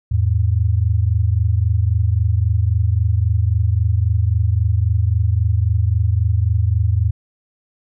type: tone pair together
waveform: sine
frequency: 83.5 / 107.23 Hz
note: E2 / A2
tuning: +23 / -44 cents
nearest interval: major third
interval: 433 cents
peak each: -16 dBFS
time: 0.11-7.11 s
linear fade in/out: 10 ms
effects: none